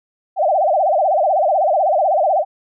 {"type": "tone with vibrato", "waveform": "sine", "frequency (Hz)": 683, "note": "F5", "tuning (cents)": -39, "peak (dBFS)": -12, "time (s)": [0.36, 2.45], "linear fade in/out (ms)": 50, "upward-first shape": "sine", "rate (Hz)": 16, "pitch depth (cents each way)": 250, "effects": []}